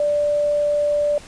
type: tone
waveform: sine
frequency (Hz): 587.3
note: D5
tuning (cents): 0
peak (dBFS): -16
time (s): 0-1.18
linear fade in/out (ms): 2
effects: pink hiss -42 dBFS RMS until 1.27 s + resampled to 22050 Hz